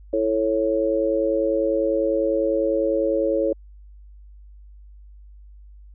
sine chord, A major, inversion second, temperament just, 330 / 440 / 550 Hz, E4 / A4 / C#5, +2 / 0 / -14 cents, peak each -24 / -24 / -21 dBFS, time 0.13-3.53 s, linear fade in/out 5 ms, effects added 50 Hz sine -42 dBFS peak until 5.94 s

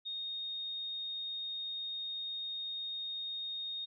sine tone, 3706 Hz, A#7, 11 cents flat, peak -37 dBFS, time 0.05-3.86 s, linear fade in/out 20 ms, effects none

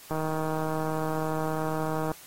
click train, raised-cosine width 1 ms, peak -17 dBFS, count 316, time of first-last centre 0.11-2.116 s, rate 157 Hz, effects white hiss -49 dBFS RMS until 2.26 s + AAC 48 kbps

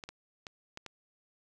clicks, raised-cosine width 0.2 ms, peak -25 dBFS, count 5, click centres 0.038 / 0.09 / 0.468 / 0.774 / 0.863 s, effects none

